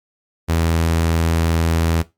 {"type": "tone", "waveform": "sawtooth", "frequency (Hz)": 82.41, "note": "E2", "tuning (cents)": 0, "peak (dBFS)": -11, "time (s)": [0.48, 2.03], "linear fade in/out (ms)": 20, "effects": ["noise-tail reverb RT60 0.2 s tail -17 dB re dry", "MP3 96 kbps"]}